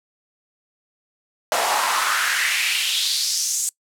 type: noise with high-pass filter sweep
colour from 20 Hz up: pink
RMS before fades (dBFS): -21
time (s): 1.52-3.69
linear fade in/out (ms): 0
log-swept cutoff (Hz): 670 to 7600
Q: 3.1
effects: noise-tail reverb RT60 0.1 s tail -23 dB re dry + low-pass 12000 Hz 12 dB/octave